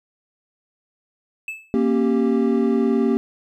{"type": "tone with exponential decay", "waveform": "triangle", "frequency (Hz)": 2618, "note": "E7", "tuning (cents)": -13, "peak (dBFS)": -22, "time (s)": [1.48, 1.75], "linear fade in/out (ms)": 2, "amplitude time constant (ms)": 57}
{"type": "chord", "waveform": "triangle", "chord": "G diminished", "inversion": "first", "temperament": "equal with one note detuned", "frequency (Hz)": [233.1, 272.4, 392], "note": ["Bb3", "Db4", "G4"], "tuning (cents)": [0, -30, 0], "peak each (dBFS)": [-17, -20, -19], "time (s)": [1.74, 3.17], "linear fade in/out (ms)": 0}
{"effects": []}